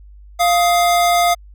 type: tone pair together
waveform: square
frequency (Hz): 698.5 / 1255.8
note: F5 / D#6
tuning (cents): 0 / +16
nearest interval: minor seventh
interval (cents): 1016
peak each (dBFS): -13 / -21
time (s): 0.39-1.35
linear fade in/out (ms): 20
effects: added 50 Hz sine -38 dBFS peak until 1.54 s